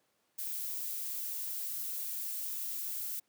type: noise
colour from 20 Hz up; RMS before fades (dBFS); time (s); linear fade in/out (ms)
violet; -38; 0.38-3.2; 10
effects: pink hiss -75 dBFS RMS until 3.28 s + high-pass 200 Hz 12 dB/octave